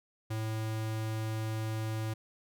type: tone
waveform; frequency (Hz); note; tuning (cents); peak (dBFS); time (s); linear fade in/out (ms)
square; 110; A2; 0; -33; 0.3-2.14; 10
effects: none